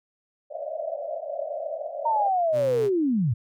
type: band-pass noise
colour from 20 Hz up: pink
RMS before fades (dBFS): -32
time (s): 0.5-2.3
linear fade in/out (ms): 20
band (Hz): 570 to 670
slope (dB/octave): 96
type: linear sweep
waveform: sine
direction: down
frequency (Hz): 932.3 to 102.5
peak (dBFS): -20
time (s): 2.05-3.34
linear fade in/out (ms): 10
type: tone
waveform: sawtooth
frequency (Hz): 126.9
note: B2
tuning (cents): +47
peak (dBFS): -28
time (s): 2.52-2.9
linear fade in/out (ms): 50
effects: none